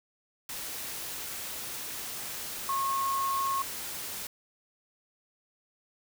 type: tone in noise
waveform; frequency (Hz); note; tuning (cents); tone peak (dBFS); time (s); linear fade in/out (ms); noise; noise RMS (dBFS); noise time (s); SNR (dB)
sine; 1088; C#6; -33; -27; 2.69-3.62; 2; white; -38; 0.49-4.27; +8
effects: none